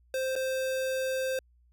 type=tone with dropouts; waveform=square; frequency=523.3 Hz; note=C5; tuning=in tune; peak=-29 dBFS; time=0.14-1.39 s; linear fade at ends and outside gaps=2 ms; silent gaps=0.355-0.361 s; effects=added 60 Hz sine -60 dBFS peak until 1.72 s